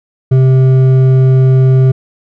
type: tone with hard clipping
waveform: sine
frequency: 130.81 Hz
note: C3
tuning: in tune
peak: -6 dBFS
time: 0.31-1.92 s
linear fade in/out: 10 ms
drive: 7 dB
effects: none